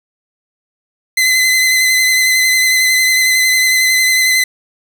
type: tone with vibrato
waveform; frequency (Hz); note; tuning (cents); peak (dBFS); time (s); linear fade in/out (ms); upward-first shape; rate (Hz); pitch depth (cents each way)
sawtooth; 2039; C7; -45; -6; 1.17-4.44; 5; sine; 11; 23
effects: none